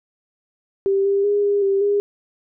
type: tone with pitch steps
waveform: sine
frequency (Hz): 391.9 / 397.4 / 409.3 / 405.5 / 392.8 / 407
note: G4 / G4 / G#4 / G#4 / G4 / G#4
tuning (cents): 0 / +24 / -25 / -41 / +4 / -35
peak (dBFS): -15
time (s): 0.86-2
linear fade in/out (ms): 0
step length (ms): 190
effects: none